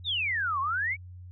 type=exponential two-way sweep; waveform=sine; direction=down then up; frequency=3858 to 1046 to 2330 Hz; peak=-26 dBFS; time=0.04-0.97 s; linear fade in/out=50 ms; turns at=0.6 s; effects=added 90 Hz sine -42 dBFS peak until 1.31 s